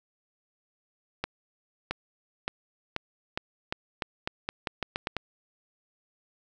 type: accelerating click train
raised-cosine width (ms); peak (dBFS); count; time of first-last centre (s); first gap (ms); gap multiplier
0.3; -13; 14; 1.24-5.167; 670; 0.85
effects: none